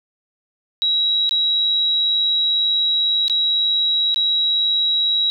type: tone with dropouts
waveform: sine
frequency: 3866 Hz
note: B7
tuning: 38 cents flat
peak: -15 dBFS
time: 0.82-5.3 s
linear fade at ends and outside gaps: 0 ms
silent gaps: 1.293-1.31 / 3.281-3.298 / 4.144-4.16 s
effects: none